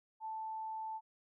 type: tone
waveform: sine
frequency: 880 Hz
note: A5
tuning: in tune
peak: -39 dBFS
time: 0.2-1.01 s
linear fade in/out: 50 ms
effects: none